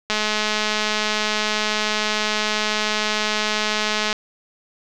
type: click train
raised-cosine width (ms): 0.2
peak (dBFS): -4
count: 859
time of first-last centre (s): 0.1-4.128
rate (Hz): 213
effects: low-pass 7000 Hz 12 dB/octave + 7-bit